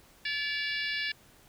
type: harmonic tone with a mistuned harmonic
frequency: 576 Hz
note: D5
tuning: 34 cents flat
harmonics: 3 / 4 / 5 / 6 / 7 / 8 / 9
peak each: -34 / -36 / -38 / -40 / -41 / -42 / -43 dBFS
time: 0.25-1.12 s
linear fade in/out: 5 ms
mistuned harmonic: 5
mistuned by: -36 cents
effects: pink hiss -59 dBFS RMS until 1.48 s